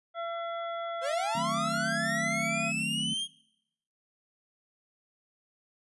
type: harmonic tone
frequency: 676 Hz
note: E5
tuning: 43 cents sharp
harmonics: 1 / 2 / 3 / 5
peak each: -34 / -37 / -47 / -48 dBFS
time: 0.14-2.73 s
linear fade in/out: 50 ms
type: linear sweep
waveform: 45% pulse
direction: up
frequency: 497.4 to 3265 Hz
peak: -30 dBFS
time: 1.01-3.28 s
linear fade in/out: 50 ms
type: chord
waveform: sine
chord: D# diminished seventh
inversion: none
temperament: equal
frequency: 155.56 / 185 / 220 / 261.6 Hz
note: D#3 / F#3 / A3 / C4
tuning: 0 / 0 / 0 / 0 cents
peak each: -38 / -39 / -37 / -41 dBFS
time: 1.35-3.14 s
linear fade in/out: 5 ms
effects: noise-tail reverb RT60 0.8 s tail -22 dB re dry + resampled to 24000 Hz